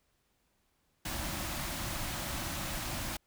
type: band-stop noise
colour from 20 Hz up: pink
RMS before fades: -37 dBFS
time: 1.05-3.17 s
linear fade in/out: 5 ms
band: 360 to 530 Hz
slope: 96 dB/octave
effects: pink hiss -75 dBFS RMS until 3.26 s